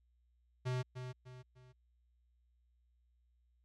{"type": "tone with echo", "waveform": "square", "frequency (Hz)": 126.6, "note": "B2", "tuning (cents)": 43, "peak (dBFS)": -35, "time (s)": [0.65, 0.83], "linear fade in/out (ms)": 20, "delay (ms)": 300, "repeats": 3, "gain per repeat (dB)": -8, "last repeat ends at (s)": 1.73, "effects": ["added 60 Hz sine -70 dBFS peak until 3.64 s", "low-pass 6000 Hz 12 dB/octave"]}